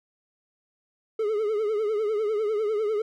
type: tone with vibrato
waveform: triangle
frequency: 427.2 Hz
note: G#4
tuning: 49 cents sharp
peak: -21 dBFS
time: 1.19-3.02 s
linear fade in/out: 5 ms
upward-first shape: triangle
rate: 10 Hz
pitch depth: 100 cents each way
effects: none